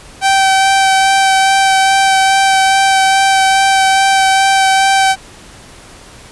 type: tone with vibrato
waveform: sawtooth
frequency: 774 Hz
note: G5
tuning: 22 cents flat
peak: -4 dBFS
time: 0.21-5.16 s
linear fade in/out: 50 ms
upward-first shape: sine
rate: 2.4 Hz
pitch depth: 12 cents each way
effects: pink hiss -37 dBFS RMS until 6.31 s + resampled to 24000 Hz